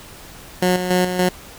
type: tone with tremolo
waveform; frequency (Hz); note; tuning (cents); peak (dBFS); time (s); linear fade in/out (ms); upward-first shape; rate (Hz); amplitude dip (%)
15% pulse; 181.5; F#3; -33; -8; 0.62-1.29; 5; square; 3.5; 55
effects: pink hiss -40 dBFS RMS until 1.58 s